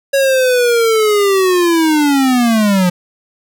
square linear sweep, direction down, 554.4 to 175 Hz, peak -10 dBFS, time 0.13-2.9 s, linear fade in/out 10 ms, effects none

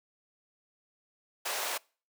pink high-pass noise, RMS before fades -34 dBFS, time 1.45-1.78 s, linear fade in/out 10 ms, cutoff 500 Hz, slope 24 dB/octave, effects noise-tail reverb RT60 0.4 s tail -26 dB re dry

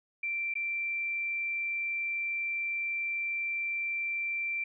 sine tone with dropouts, 2351 Hz, D7, 1 cent sharp, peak -30 dBFS, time 0.23-4.64 s, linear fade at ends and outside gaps 5 ms, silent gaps 0.54-0.553 s, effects none

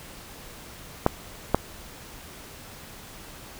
clicks, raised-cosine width 1 ms, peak -3 dBFS, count 2, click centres 1.064 / 1.546 s, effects pink hiss -44 dBFS RMS until 3.59 s

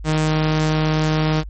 sawtooth tone, 155.5 Hz, D#3, 1 cent flat, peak -12 dBFS, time 0.04-1.44 s, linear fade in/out 50 ms, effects added 50 Hz sine -29 dBFS peak until 1.49 s + MP3 32 kbps

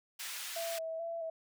pink high-pass noise, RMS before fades -42 dBFS, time 0.19-0.79 s, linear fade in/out 10 ms, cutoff 1900 Hz, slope 12 dB/octave
sine tone with vibrato, 659.3 Hz, E5, in tune, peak -36 dBFS, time 0.56-1.3 s, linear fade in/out 5 ms, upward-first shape square, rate 2.3 Hz, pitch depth 27 cents each way
effects none

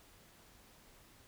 silence, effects pink hiss -62 dBFS RMS until 1.27 s

